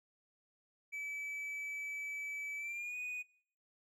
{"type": "tone with pitch glide", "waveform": "triangle", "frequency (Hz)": [2300, 2479], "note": ["D7", "D#7"], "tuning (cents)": [-37, -7], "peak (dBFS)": -38, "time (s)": [0.92, 3.23], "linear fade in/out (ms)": 20, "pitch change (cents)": 130, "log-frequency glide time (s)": [2.57, 2.97], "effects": ["noise-tail reverb RT60 0.6 s tail -23 dB re dry"]}